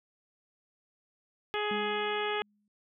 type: harmonic tone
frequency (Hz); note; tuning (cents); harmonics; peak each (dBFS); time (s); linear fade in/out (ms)
418.7; G#4; +14; 1 / 2 / 3 / 4 / 5 / 6 / 7 / 8; -33 / -36 / -38 / -39 / -40 / -41 / -41 / -42; 1.54-2.42; 0
type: tone with exponential decay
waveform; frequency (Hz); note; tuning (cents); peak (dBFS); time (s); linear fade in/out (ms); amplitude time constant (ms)
sine; 206.8; G#3; -7; -34; 1.71-2.68; 2; 210
effects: none